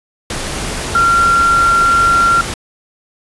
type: tone in noise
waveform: sine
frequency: 1376 Hz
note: F6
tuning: 26 cents flat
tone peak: -8 dBFS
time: 0.95-2.41 s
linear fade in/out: 2 ms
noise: pink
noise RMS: -21 dBFS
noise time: 0.3-2.54 s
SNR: +10 dB
effects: resampled to 24000 Hz